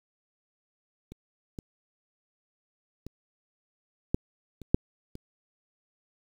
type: clicks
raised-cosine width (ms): 3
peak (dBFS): -30 / -25 / -27 / -11 / -30 / -6 / -28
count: 7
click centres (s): 1.12 / 1.588 / 3.066 / 4.145 / 4.617 / 4.745 / 5.154
effects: 8-bit